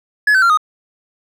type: tone with pitch steps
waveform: triangle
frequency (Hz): 1698 / 1530.3 / 1379.2 / 1243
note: G#6 / G6 / F6 / D#6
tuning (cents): +38 / -42 / -22 / -2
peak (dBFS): -7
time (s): 0.27-0.574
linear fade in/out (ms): 5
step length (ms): 76
effects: none